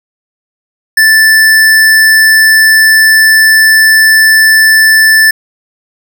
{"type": "tone", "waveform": "square", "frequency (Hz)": 1760, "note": "A6", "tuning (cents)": 0, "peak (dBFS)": -3, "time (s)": [0.97, 5.31], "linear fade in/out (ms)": 5, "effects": []}